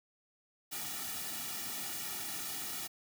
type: noise with comb filter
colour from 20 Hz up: white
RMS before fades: -40 dBFS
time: 0.71-2.88 s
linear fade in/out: 20 ms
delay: 1.9 ms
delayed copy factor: -0.9
effects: none